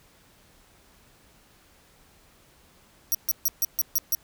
5% pulse tone bursts, 5750 Hz, F8, 50 cents sharp, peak -15 dBFS, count 7, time 3.12-4.149 s, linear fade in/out 0 ms, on 27 ms, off 140 ms, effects pink hiss -58 dBFS RMS until 4.23 s

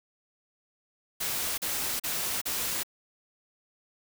white noise bursts, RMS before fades -31 dBFS, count 4, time 1.2-2.834 s, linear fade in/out 10 ms, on 380 ms, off 38 ms, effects none

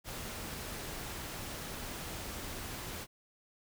pink noise, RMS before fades -42 dBFS, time 0.04-3.07 s, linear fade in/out 50 ms, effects none

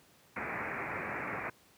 white low-pass noise, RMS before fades -38 dBFS, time 0.36-1.5 s, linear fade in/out 5 ms, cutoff 2400 Hz, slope 96 dB/octave, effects pink hiss -63 dBFS RMS until 1.77 s + high-pass 100 Hz 12 dB/octave

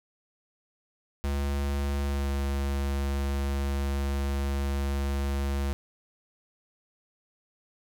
square tone with pitch glide, 70.4 to 69.47 Hz, C#2 to C#2, +27 to +4 cents, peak -27 dBFS, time 1.24-5.73 s, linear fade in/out 0 ms, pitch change -23 cents, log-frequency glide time 2.07-2.29 s, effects none

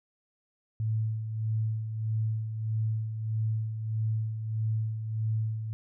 sine tone with tremolo, 110 Hz, A2, in tune, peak -25 dBFS, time 0.8-5.73 s, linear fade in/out 0 ms, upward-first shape sine, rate 1.6 Hz, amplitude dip 55%, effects none

